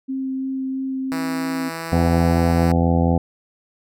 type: tone with vibrato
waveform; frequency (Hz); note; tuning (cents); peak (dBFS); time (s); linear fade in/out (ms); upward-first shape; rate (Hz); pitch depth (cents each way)
sine; 264.8; C4; +21; -22; 0.08-1.7; 20; sine; 3; 8
type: tone with pitch glide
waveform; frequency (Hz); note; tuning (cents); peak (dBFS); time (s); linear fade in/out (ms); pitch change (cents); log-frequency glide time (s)
5% pulse; 162.9 to 166.9; E3 to E3; -20 to +22; -16; 1.12-2.72; 0; +42; 1.48-2.38
type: harmonic tone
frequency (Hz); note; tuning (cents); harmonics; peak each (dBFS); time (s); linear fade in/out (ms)
84.4; E2; +41; 1 / 2 / 3 / 4 / 5 / 6 / 7 / 8 / 9 / 10; -19 / -19 / -21 / -28 / -33 / -25 / -35 / -30 / -27 / -33; 1.92-3.18; 5
effects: none